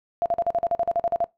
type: tone bursts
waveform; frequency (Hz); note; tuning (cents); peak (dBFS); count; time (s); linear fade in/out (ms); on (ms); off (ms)
sine; 684; F5; -36; -19; 13; 0.22-1.242; 0; 38; 44
effects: noise-tail reverb RT60 0.2 s tail -22 dB re dry